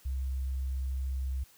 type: tone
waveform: sine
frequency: 65.8 Hz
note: C2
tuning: 10 cents sharp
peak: -30 dBFS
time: 0.05-1.44 s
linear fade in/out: 10 ms
effects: white hiss -60 dBFS RMS until 1.57 s